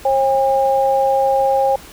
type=tone pair together; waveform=sine; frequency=538.6 / 807 Hz; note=C#5 / G#5; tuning=-50 / -50 cents; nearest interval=perfect fifth; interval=700 cents; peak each=-15 dBFS; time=0.05-1.76 s; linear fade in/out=5 ms; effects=pink hiss -39 dBFS RMS until 1.92 s